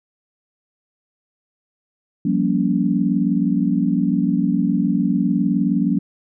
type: chord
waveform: sine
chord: G half-diminished seventh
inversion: third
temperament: just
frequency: 176.4 / 196 / 235.2 / 282.2 Hz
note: F3 / G3 / Bb3 / Db4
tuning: +18 / 0 / +16 / +31 cents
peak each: -21 dBFS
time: 2.25-5.99 s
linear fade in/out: 5 ms
effects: none